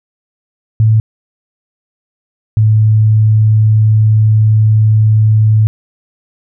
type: tone pair in turn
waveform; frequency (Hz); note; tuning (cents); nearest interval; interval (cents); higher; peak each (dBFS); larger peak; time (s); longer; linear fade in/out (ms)
sine; 110 / 108.49; A2 / A2; 0 / -24; unison; 24; first; -5; neither; 0.8-1 / 2.57-5.67; second; 0
effects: none